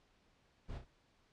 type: noise with echo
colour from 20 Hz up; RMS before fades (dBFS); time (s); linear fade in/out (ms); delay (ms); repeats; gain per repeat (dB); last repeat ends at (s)
brown; -45; 0.68-0.79; 20; 32; 2; -6; 0.854
effects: pink hiss -72 dBFS RMS until 1.32 s + low-pass 5000 Hz 12 dB/octave